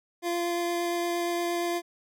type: tone with vibrato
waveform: 25% pulse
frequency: 345.4 Hz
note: F4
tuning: 19 cents flat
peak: -23 dBFS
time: 0.22-1.82 s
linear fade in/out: 50 ms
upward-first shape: sine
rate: 8.6 Hz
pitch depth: 8 cents each way
effects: none